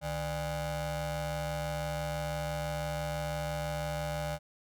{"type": "ring-modulated tone", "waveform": "30% pulse", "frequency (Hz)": 220, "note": "A3", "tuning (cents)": 0, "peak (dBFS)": -27, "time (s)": [0.01, 4.39], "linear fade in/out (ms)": 50, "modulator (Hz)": 373, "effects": []}